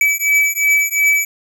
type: beating tone pair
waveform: square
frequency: 2295 / 2297.8 Hz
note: D7 / D7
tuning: -40 / -38 cents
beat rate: 2.8 Hz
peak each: -16 dBFS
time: 0.01-1.25 s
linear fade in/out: 2 ms
effects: none